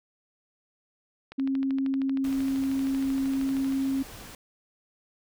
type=click train; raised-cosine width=0.3 ms; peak=-26 dBFS; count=32; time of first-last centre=1.32-3.723 s; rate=12.9 Hz
type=tone; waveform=sine; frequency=269.4 Hz; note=C#4; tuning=49 cents flat; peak=-24 dBFS; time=1.38-4.03 s; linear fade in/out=10 ms
type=noise; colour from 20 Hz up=pink; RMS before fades=-44 dBFS; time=2.24-4.35 s; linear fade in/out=2 ms
effects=none